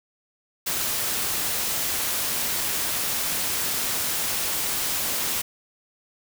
white noise, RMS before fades -26 dBFS, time 0.66-5.42 s, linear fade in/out 10 ms, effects none

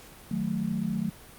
sine chord, D# diminished, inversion none, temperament equal, 155.56 / 185 / 220 Hz, D#3 / F#3 / A3, 0 / 0 / 0 cents, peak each -34 / -30 / -30 dBFS, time 0.31-1.1 s, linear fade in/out 5 ms, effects pink hiss -49 dBFS RMS until 1.38 s + Opus 48 kbps

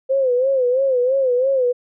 sine tone with vibrato, 517 Hz, C5, 21 cents flat, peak -14 dBFS, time 0.09-1.73 s, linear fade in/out 20 ms, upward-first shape sine, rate 3 Hz, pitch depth 100 cents each way, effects none

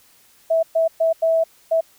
sine tone bursts at uneven times, 653 Hz, E5, 17 cents flat, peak -14 dBFS, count 5, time 0.5-0.63 / 0.75-0.88 / 1-1.13 / 1.22-1.44 / 1.71-1.81 s, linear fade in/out 10 ms, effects white hiss -54 dBFS RMS until 1.98 s

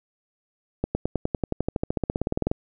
accelerating click train, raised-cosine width 2 ms, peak -10 dBFS, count 24, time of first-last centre 0.84-2.515 s, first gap 110 ms, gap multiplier 0.96, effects none

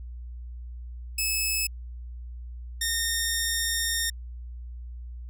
10% pulse tone pair in turn, 2595 / 1834.9 Hz, E7 / A#6, -28 / -28 cents, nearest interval tritone, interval 600 cents, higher first, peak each -16 dBFS, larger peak neither, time 1.18-1.67 / 2.81-4.1 s, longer second, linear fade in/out 5 ms, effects added 60 Hz sine -36 dBFS peak until 5.29 s

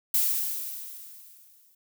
violet noise with exponential decay, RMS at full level -22 dBFS, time 0.14-1.75 s, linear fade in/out 5 ms, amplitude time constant 350 ms, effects none

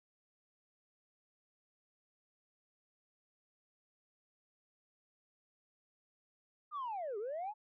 sine linear two-way sweep, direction down then up, 1244.5 to 391.2 to 877 Hz, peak -36 dBFS, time 6.71-7.54 s, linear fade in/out 50 ms, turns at 7.18 s, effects tanh soft clip ceiling -35 dBFS

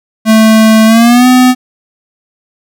square tone with pitch glide, 220 to 252.7 Hz, A3 to B3, 0 to +40 cents, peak -3 dBFS, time 0.25-1.55 s, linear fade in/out 50 ms, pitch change +240 cents, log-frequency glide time 0.86-1.27 s, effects none

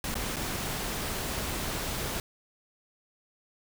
pink noise with dropouts, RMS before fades -33 dBFS, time 0.04-2.2 s, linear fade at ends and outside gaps 2 ms, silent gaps 0.143-0.153 / 0.361-0.366 s, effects none

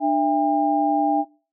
sine tone cluster, 298.2 / 664 / 802 Hz, D4 / E5 / G5, +27 / +12 / +39 cents, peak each -21 / -25 / -20 dBFS, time 0-1.25 s, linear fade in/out 50 ms, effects noise-tail reverb RT60 0.4 s tail -25 dB re dry

